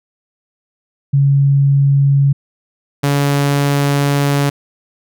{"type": "tone pair in turn", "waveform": ["sine", "sawtooth"], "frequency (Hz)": [139.4, 142], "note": ["C#3", "C#3"], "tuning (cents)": [10, 42], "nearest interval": "unison", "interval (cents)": 32, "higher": "second", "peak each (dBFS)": -8, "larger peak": "neither", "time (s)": [[1.13, 2.33], [3.03, 4.5]], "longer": "second", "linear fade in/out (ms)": 10, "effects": []}